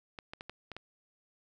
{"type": "clicks", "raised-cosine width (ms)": 0.3, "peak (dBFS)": -26, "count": 6, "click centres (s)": [0.188, 0.335, 0.409, 0.496, 0.717, 0.766], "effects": []}